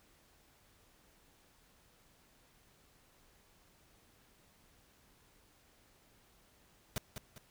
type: noise with echo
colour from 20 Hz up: pink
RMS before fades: -36 dBFS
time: 6.96-6.98 s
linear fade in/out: 0 ms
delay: 200 ms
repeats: 2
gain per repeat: -8 dB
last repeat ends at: 7.38 s
effects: pink hiss -67 dBFS RMS until 7.5 s